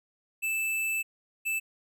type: tone pair in turn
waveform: square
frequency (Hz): 2637 / 2637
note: E7 / E7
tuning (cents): 0 / 0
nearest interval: unison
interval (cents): 0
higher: neither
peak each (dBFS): -28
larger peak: neither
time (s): 0.42-1.03 / 1.45-1.6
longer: first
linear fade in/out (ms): 20
effects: none